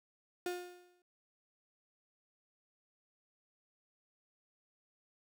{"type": "tone with exponential decay", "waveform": "35% pulse", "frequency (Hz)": 356.7, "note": "F4", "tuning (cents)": 37, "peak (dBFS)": -32, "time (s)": [0.46, 1.02], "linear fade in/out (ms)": 2, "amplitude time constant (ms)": 120, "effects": []}